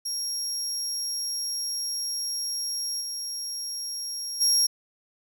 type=tone with level steps; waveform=30% pulse; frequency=5588 Hz; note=F8; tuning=in tune; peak=-24 / -27 / -15 dBFS; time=0.05-4.67 s; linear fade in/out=10 ms; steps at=3 / 4.4 s; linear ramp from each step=20 ms; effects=none